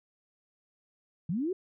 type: linear sweep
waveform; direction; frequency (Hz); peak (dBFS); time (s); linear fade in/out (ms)
sine; up; 147.5 to 392; -28; 1.29-1.53; 5
effects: none